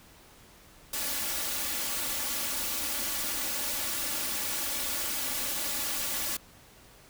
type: noise with comb filter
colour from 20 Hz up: white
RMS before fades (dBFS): -32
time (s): 0.93-6.37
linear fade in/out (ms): 5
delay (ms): 3.5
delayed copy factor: +0.75
effects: pink hiss -55 dBFS RMS until 7.09 s